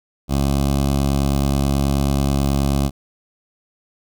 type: tone with notch filter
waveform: 15% pulse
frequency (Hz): 69.3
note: C#2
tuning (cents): 0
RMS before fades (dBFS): -18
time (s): 0.28-2.91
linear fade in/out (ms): 50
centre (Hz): 1800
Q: 0.96
effects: none